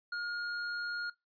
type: tone with tanh clipping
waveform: sine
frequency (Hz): 1425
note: F6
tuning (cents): +34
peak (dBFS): -36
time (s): 0.12-1.1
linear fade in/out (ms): 5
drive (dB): 17
effects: noise-tail reverb RT60 0.2 s tail -22 dB re dry + resampled to 11025 Hz